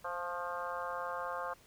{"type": "harmonic tone with a mistuned harmonic", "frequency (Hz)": 175, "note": "F3", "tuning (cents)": 4, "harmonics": [3, 4, 5, 6, 7, 8, 9], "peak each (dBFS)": [-42, -44, -45, -42, -43, -47, -47], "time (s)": [0.04, 1.54], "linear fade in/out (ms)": 10, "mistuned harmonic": 6, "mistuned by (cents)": 27, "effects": ["pink hiss -62 dBFS RMS until 1.66 s"]}